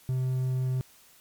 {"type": "tone", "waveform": "triangle", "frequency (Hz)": 129, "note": "C3", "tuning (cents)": -24, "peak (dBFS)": -23, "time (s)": [0.09, 0.81], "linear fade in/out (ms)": 0, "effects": ["white hiss -57 dBFS RMS until 1.2 s", "MP3 96 kbps"]}